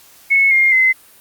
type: tone with pitch steps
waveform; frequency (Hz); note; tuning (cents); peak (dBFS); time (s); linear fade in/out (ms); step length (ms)
sine; 2196 / 2124 / 2054; C#7 / C7 / C7; -17 / +25 / -33; -9; 0.3-0.93; 20; 210
effects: white hiss -46 dBFS RMS until 1.2 s + Opus 48 kbps